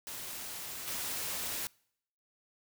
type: noise with level steps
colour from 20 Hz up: white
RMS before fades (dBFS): -42 / -37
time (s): 0.07-1.67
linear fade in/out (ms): 0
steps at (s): 0.87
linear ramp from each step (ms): 10
effects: noise-tail reverb RT60 0.7 s tail -26 dB re dry